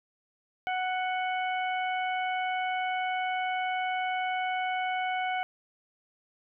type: harmonic tone with a mistuned harmonic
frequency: 740 Hz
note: F#5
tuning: in tune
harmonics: 1 / 2 / 3 / 4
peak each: -29 / -36 / -36 / -42 dBFS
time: 0.67-5.43 s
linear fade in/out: 0 ms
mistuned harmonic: 4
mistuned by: +17 cents
effects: none